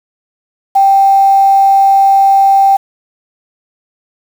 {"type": "tone with quantisation", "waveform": "sine", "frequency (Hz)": 784, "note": "G5", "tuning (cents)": 0, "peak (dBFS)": -4, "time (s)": [0.75, 2.77], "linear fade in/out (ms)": 10, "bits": 5, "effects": []}